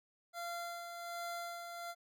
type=tone with tremolo; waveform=25% pulse; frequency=689 Hz; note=F5; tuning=24 cents flat; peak=-36 dBFS; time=0.33-1.95 s; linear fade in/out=50 ms; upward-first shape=sine; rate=1.3 Hz; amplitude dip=45%; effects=none